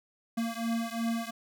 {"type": "beating tone pair", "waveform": "square", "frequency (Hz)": [228.7, 231.5], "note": ["A#3", "A#3"], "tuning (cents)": [-33, -12], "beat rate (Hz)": 2.8, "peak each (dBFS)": [-33, -34], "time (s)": [0.37, 1.31], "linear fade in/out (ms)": 10, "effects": []}